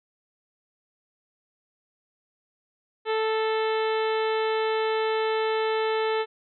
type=harmonic tone with a mistuned harmonic; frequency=440 Hz; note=A4; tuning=in tune; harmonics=1 / 2 / 3 / 4 / 5 / 6 / 7 / 8 / 9; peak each=-24 / -30 / -34 / -36 / -38 / -40 / -41 / -42 / -43 dBFS; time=3.05-6.26 s; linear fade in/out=50 ms; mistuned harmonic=5; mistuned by=-18 cents; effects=none